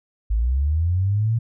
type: linear sweep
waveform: sine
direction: up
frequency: 50.9 to 117.1 Hz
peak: -17 dBFS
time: 0.3-1.39 s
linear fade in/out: 10 ms
effects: none